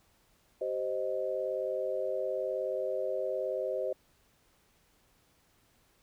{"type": "chord", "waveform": "sine", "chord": "C minor", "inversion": "second", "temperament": "equal with one note detuned", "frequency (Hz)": [385.9, 523.3, 622.3], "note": ["G4", "C5", "Eb5"], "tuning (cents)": [-27, 0, 0], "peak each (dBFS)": [-37, -33, -35], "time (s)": [0.61, 3.93], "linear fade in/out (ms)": 5, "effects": ["pink hiss -68 dBFS RMS until 6.02 s"]}